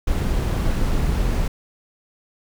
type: noise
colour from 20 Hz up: brown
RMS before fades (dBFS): -20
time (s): 0.07-1.48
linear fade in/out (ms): 5
effects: none